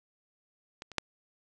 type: clicks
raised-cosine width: 0.2 ms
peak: -24 / -28 / -10 dBFS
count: 3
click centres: 0.821 / 0.917 / 0.983 s
effects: resampled to 22050 Hz